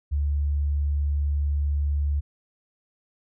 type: tone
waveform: sine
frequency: 72.3 Hz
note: D2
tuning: 27 cents flat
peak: -21 dBFS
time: 0.11-2.21 s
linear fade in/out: 20 ms
effects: none